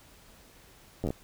slowing click train, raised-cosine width 2 ms, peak -18 dBFS, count 6, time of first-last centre 1.04-1.105 s, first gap 10 ms, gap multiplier 1.13, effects pink hiss -56 dBFS RMS until 1.23 s

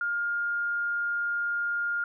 sine tone, 1412 Hz, F6, 19 cents sharp, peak -26 dBFS, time 0.01-2.04 s, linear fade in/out 2 ms, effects none

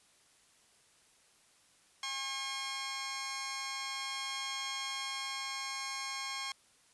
10% pulse tone pair together, 811 / 1081.2 Hz, G#5 / C#6, -41 / -44 cents, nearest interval perfect fourth, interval 497 cents, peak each -36 / -29 dBFS, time 2.03-6.52 s, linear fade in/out 2 ms, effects white hiss -66 dBFS RMS until 6.93 s + resampled to 24000 Hz

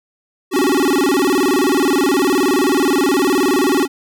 square tone with vibrato, 323.6 Hz, E4, 32 cents flat, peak -13 dBFS, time 0.51-3.88 s, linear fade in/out 50 ms, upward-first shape square, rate 19 Hz, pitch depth 260 cents each way, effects none

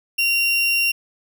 35% pulse tone, 2760 Hz, F7, 21 cents flat, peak -15 dBFS, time 0.18-0.92 s, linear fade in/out 10 ms, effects none

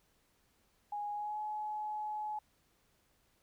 sine tone with pitch glide, 827 to 848.8 Hz, G#5 to G#5, -8 to +38 cents, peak -36 dBFS, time 0.92-2.39 s, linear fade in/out 5 ms, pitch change +46 cents, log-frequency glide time 1.13-1.39 s, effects pink hiss -73 dBFS RMS until 3.42 s

